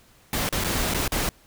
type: noise with dropouts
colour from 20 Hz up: pink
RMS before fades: -25 dBFS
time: 0.33-1.29 s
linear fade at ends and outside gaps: 1 ms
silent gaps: 0.49-0.526 / 0.639-0.645 / 0.938-0.945 / 1.078-1.12 s
effects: pink hiss -56 dBFS RMS until 1.46 s